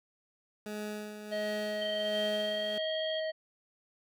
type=tone with tremolo; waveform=20% pulse; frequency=210.7 Hz; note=G#3; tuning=25 cents sharp; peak=-31 dBFS; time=0.66-2.78 s; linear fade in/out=2 ms; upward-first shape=sine; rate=1.4 Hz; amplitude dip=55%
type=harmonic tone; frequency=633 Hz; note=D#5; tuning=30 cents sharp; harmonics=1 / 3 / 5 / 7; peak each=-32 / -42 / -46 / -49 dBFS; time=1.31-3.32 s; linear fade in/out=20 ms
type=tone with pitch glide; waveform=sine; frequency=3136 to 3239 Hz; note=G7 to G#7; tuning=0 to -44 cents; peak=-37 dBFS; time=1.81-3.2 s; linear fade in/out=5 ms; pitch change=+56 cents; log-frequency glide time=1.93-2.91 s
effects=none